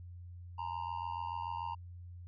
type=tone with amplitude modulation; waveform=triangle; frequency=932.3 Hz; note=A#5; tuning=in tune; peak=-31 dBFS; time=0.58-1.75 s; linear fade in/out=10 ms; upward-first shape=sine; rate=86.9 Hz; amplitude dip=95%; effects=added 88 Hz sine -46 dBFS peak until 2.27 s + resampled to 11025 Hz